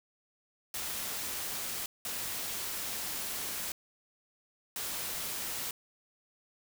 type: noise bursts at uneven times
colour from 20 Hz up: white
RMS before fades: -37 dBFS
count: 3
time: 0.74-1.86 / 2.05-3.72 / 4.76-5.71 s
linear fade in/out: 2 ms
effects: none